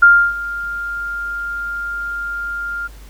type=tone with ADSR envelope; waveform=sine; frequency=1400 Hz; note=F6; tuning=4 cents sharp; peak=-3 dBFS; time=0.02-2.88 s; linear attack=9 ms; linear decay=300 ms; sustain=-18 dB; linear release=19 ms; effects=added 50 Hz sine -36 dBFS peak until 3.09 s + pink hiss -46 dBFS RMS until 3.09 s